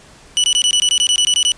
sawtooth tone bursts, 2960 Hz, F#7, in tune, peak -8 dBFS, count 13, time 0.37-1.519 s, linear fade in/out 0 ms, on 69 ms, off 21 ms, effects pink hiss -44 dBFS RMS until 1.57 s + resampled to 22050 Hz

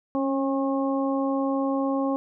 harmonic tone with a mistuned harmonic, 270.8 Hz, C#4, 40 cents flat, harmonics 1 / 2 / 3 / 4, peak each -24 / -28 / -33 / -33 dBFS, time 0.15-2.16 s, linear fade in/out 0 ms, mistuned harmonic 1, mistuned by +19 cents, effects none

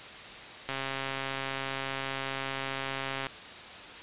click train, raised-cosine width 0.3 ms, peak -17 dBFS, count 349, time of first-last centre 0.69-3.268 s, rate 135 Hz, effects white hiss -44 dBFS RMS until 4.02 s + resampled to 8000 Hz

